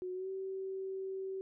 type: tone with pitch glide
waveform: sine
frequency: 366 to 382.9 Hz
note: F#4 to G4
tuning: -19 to -41 cents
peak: -37 dBFS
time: 0.02-1.41 s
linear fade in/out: 0 ms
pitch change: +78 cents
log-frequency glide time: 0.13-0.29 s
effects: none